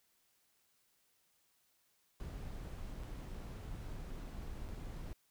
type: noise with dropouts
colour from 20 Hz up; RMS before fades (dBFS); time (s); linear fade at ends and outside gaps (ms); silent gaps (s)
brown; -45; 2.2-5.13; 0; 3.035-3.041 / 4.682-4.688
effects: white hiss -75 dBFS RMS until 5.3 s